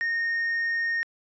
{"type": "tone with hard clipping", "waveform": "triangle", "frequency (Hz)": 1846, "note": "A#6", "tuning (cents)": -17, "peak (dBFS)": -23, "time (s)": [0.01, 1.03], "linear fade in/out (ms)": 0, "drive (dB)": 1, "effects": ["resampled to 16000 Hz"]}